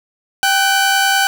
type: tone pair together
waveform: sawtooth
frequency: 785 / 1500 Hz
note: G5 / F#6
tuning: +2 / +23 cents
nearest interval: major seventh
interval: 1121 cents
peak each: -11 dBFS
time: 0.43-1.27 s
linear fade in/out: 0 ms
effects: none